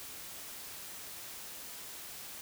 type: silence
effects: white hiss -46 dBFS RMS until 2.41 s